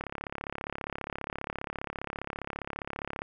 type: click train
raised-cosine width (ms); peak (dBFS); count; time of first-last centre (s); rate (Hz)
0.5; -19; 113; 0.01-3.219; 34.9
effects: none